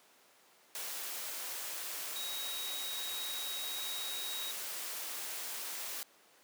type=tone in noise; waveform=sine; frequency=3801 Hz; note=A#7; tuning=33 cents sharp; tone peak=-40 dBFS; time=2.16-4.51 s; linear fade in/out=0 ms; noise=white; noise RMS=-41 dBFS; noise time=0.75-6.03 s; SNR=-2 dB; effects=pink hiss -63 dBFS RMS until 6.43 s + high-pass 400 Hz 12 dB/octave